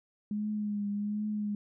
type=tone with vibrato; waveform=sine; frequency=207.7 Hz; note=G#3; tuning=in tune; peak=-30 dBFS; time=0.31-1.55 s; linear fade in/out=2 ms; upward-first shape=triangle; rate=1.3 Hz; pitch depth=42 cents each way; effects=none